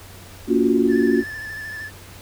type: chord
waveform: sine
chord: Gb major seventh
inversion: first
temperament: equal with one note detuned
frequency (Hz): 233.1 / 284.2 / 349.2 / 370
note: Bb3 / Db4 / F4 / Gb4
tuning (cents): 0 / +43 / 0 / 0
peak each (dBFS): -20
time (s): 0.47-1.24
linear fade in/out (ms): 50
type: tone with vibrato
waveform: triangle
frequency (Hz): 1748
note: A6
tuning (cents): -12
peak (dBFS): -28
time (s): 0.88-1.91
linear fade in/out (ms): 50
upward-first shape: square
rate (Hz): 13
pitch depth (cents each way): 25
effects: added 94 Hz sine -43 dBFS peak until 2.21 s + pink hiss -43 dBFS RMS until 2.21 s